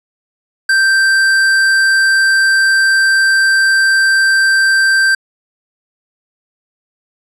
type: tone with tanh clipping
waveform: sine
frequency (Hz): 1567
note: G6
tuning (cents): -1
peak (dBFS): -10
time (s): 0.69-5.15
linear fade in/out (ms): 5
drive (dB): 13
effects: resampled to 32000 Hz